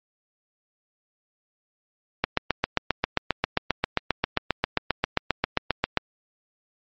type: click train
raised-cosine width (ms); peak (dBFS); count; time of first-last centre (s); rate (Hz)
0.3; -4; 29; 2.24-5.973; 7.5
effects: low-pass 5000 Hz 12 dB/octave + MP3 32 kbps